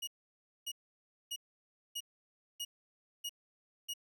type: tone bursts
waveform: sawtooth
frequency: 2883 Hz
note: F#7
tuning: 46 cents flat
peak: -34 dBFS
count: 7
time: 0.02-3.938 s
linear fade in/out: 10 ms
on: 54 ms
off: 590 ms
effects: none